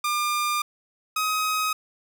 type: tone pair in turn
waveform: sawtooth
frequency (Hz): 1200 / 1263.3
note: D6 / D#6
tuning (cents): +37 / +26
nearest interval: minor second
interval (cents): 89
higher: second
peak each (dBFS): -19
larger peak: neither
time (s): 0.04-0.62 / 1.16-1.73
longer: first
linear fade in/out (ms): 5
effects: none